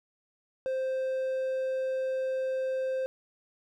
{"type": "tone", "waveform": "triangle", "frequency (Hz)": 523.3, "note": "C5", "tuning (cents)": 0, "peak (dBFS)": -26, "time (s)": [0.66, 3.06], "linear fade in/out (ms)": 0, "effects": []}